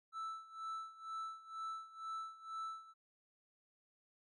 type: tone with tremolo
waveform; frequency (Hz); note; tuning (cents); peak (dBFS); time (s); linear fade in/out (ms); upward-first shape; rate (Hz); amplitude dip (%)
triangle; 1318.5; E6; 0; -38; 0.12-2.94; 50; sine; 2.1; 85
effects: MP3 48 kbps